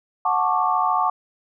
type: chord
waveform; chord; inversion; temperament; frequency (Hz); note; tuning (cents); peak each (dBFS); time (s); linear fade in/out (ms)
sine; D major seventh; first; just; 734.2 / 881 / 1101.2 / 1174.7; F#5 / A5 / C#6 / D6; -14 / +2 / -12 / 0; -23; 0.25-1.1; 5
effects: none